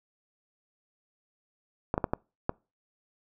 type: clicks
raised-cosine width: 1 ms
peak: -12 dBFS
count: 5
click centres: 1.941 / 1.979 / 2.042 / 2.135 / 2.494 s
effects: noise-tail reverb RT60 0.3 s tail -26 dB re dry